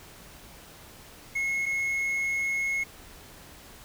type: tone pair in turn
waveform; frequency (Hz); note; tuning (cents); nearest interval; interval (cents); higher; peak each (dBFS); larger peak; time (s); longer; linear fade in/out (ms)
triangle; 2172 / 2172; C#7 / C#7; -36 / -36; unison; 0; neither; -24; neither; 1.35-1.66 / 1.66-2.84; second; 10
effects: pink hiss -49 dBFS RMS until 3.84 s